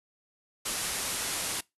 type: low-pass noise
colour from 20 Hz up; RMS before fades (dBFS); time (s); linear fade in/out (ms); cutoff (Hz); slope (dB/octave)
white; -33; 0.65-1.61; 10; 12000; 96
effects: noise-tail reverb RT60 0.2 s tail -23 dB re dry